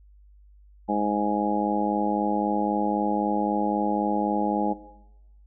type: harmonic tone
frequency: 103.83 Hz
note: G#2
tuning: in tune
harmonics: 2 / 3 / 4 / 5 / 6 / 7 / 8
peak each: -27 / -29 / -35 / -32 / -33 / -34 / -26 dBFS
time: 0.88-4.74 s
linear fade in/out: 20 ms
effects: noise-tail reverb RT60 1.0 s tail -17 dB re dry + added 50 Hz sine -50 dBFS peak until 5.46 s